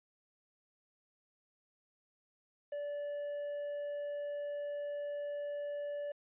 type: tone with quantisation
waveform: triangle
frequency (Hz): 580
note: D5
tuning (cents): -22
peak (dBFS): -35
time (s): 2.72-6.12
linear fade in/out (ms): 5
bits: 10
effects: resampled to 8000 Hz